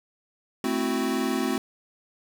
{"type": "chord", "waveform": "square", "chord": "F# half-diminished seventh", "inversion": "first", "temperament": "equal", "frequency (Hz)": [220, 261.6, 329.6, 370], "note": ["A3", "C4", "E4", "F#4"], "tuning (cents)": [0, 0, 0, 0], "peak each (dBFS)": [-31, -28, -33, -31], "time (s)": [0.64, 1.58], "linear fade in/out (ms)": 2, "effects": ["9-bit"]}